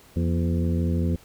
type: harmonic tone with a mistuned harmonic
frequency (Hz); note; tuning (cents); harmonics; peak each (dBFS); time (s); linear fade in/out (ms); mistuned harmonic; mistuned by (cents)
85.1; F2; -44; 1 / 2 / 3 / 4 / 5 / 6; -23 / -26 / -29 / -34 / -38 / -38; 0.16-1.16; 5; 3; -83
effects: pink hiss -53 dBFS RMS until 1.24 s